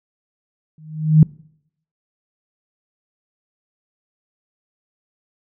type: tone with exponential growth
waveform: sine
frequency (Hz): 155.56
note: D#3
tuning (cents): 0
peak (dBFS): -3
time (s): 0.78-1.23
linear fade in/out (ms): 2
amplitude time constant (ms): 97
effects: noise-tail reverb RT60 0.7 s tail -24 dB re dry